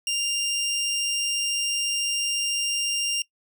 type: tone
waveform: 20% pulse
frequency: 2794 Hz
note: F7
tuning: in tune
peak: -19 dBFS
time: 0.07-3.22 s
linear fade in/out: 2 ms
effects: noise-tail reverb RT60 0.1 s tail -22 dB re dry